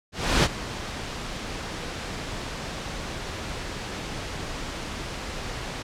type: noise with ADSR envelope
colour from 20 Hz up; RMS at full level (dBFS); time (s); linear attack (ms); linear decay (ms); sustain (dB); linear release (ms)
pink; -18; 0.12-5.83; 320; 36; -15; 14
effects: low-pass 6000 Hz 12 dB/octave